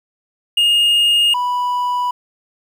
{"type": "tone pair in turn", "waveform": "triangle", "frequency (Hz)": [2844, 984.8], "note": ["F7", "B5"], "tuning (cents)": [31, -5], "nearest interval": "octave + tritone", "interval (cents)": 1836, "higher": "first", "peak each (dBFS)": [-9, -14], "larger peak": "first", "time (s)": [[0.57, 1.34], [1.34, 2.11]], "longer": "neither", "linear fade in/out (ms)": 5, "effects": ["8-bit"]}